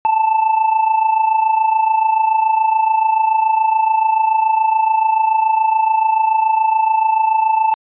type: tone with amplitude modulation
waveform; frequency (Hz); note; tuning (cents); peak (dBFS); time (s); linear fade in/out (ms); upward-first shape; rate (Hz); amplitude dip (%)
triangle; 880; A5; 0; -7; 0.05-7.74; 0; sine; 27; 65
effects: resampled to 8000 Hz